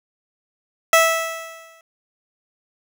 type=tone with exponential decay; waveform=15% pulse; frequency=655 Hz; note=E5; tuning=11 cents flat; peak=-3 dBFS; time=0.93-1.81 s; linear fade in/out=2 ms; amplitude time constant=190 ms; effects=none